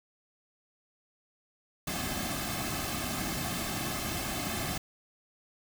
pink noise with comb filter, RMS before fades -34 dBFS, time 1.87-4.78 s, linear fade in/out 5 ms, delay 2.1 ms, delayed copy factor -0.7, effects none

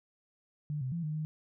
sine tone with pitch steps, 149.1 / 129.3 / 169.3 / 152.9 / 154.9 Hz, D3 / C3 / E3 / D#3 / D#3, +27 / -20 / +46 / -30 / -7 cents, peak -32 dBFS, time 0.7-1.25 s, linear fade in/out 0 ms, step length 110 ms, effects none

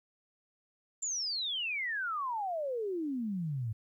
sine exponential sweep, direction down, 7320 to 105 Hz, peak -32 dBFS, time 1.02-3.73 s, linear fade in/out 10 ms, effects 12-bit

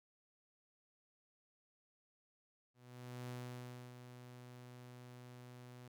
sawtooth tone with ADSR envelope, 123.9 Hz, B2, 6 cents sharp, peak -40 dBFS, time 2.74-5.88 s, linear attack 550 ms, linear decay 640 ms, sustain -9 dB, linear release 4 ms, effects none

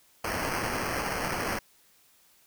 blue noise with sample-and-hold, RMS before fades -31 dBFS, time 0.24-1.59 s, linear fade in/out 5 ms, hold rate 3675 Hz, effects white hiss -62 dBFS RMS until 2.46 s

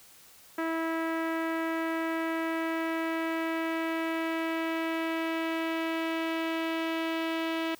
sawtooth tone with low-pass filter sweep, 326.2 Hz, E4, 18 cents flat, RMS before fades -31 dBFS, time 0.58-7.75 s, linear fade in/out 5 ms, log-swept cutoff 1800 to 3000 Hz, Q 1.8, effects white hiss -55 dBFS RMS until 7.79 s

